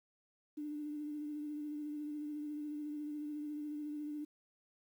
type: tone with vibrato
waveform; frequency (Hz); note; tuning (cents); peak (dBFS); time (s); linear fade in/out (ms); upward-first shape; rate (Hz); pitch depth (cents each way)
sine; 297.8; D4; +24; -39; 0.57-4.25; 10; triangle; 14; 31
effects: 11-bit